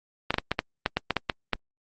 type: clicks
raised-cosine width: 0.3 ms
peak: -7 dBFS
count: 11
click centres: 0.306 / 0.342 / 0.384 / 0.516 / 0.591 / 0.861 / 0.97 / 1.107 / 1.167 / 1.298 / 1.533 s
effects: Opus 32 kbps